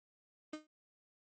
35% pulse tone with exponential decay, 307.4 Hz, D#4, 21 cents flat, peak -36 dBFS, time 0.53-0.67 s, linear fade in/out 5 ms, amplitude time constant 30 ms, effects MP3 32 kbps

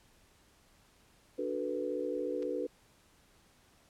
sine chord, B minor seventh, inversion first, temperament equal, 293.7 / 370 / 440 / 493.9 Hz, D4 / F#4 / A4 / B4, 0 / 0 / 0 / 0 cents, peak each -39 / -39 / -39 / -36 dBFS, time 1.38-2.67 s, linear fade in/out 10 ms
clicks, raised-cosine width 0.2 ms, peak -37 dBFS, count 2, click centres 2.424 / 2.429 s
effects pink hiss -65 dBFS RMS until 3.89 s + low-pass 12000 Hz 12 dB/octave

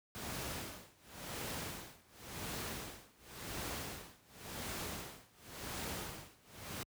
pink noise with tremolo, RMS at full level -41 dBFS, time 0.15-6.83 s, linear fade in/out 0 ms, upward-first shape sine, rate 0.92 Hz, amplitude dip 95%, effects high-pass 60 Hz 12 dB/octave

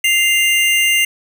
square tone pair together, 2087 / 2794 Hz, C7 / F7, -5 / 0 cents, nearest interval perfect fourth, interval 505 cents, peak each -15 dBFS, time 0.04-1.05 s, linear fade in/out 5 ms, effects none

